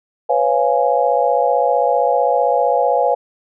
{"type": "chord", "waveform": "sine", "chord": "C# dominant seventh", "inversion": "third", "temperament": "just", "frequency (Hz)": [498.9, 554.4, 693, 831.5], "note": ["B4", "C#5", "E#5", "G#5"], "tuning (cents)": [17, 0, -14, 2], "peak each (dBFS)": -18, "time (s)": [0.29, 3.15], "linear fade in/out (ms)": 10, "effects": []}